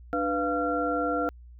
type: tone cluster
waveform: sine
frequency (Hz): 296.2 / 494.8 / 692 / 1372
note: D4 / B4 / F5 / F6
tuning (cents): +15 / +3 / -16 / -31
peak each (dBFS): -30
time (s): 0.13-1.29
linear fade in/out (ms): 0
effects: added 60 Hz sine -45 dBFS peak until 1.59 s